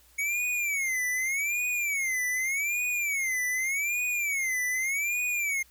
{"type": "tone with vibrato", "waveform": "square", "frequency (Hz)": 2216, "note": "C#7", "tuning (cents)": -1, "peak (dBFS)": -27, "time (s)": [0.18, 5.63], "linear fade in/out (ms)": 10, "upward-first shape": "sine", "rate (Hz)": 0.84, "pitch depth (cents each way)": 190, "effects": ["added 60 Hz sine -62 dBFS peak until 5.7 s", "white hiss -60 dBFS RMS until 5.7 s"]}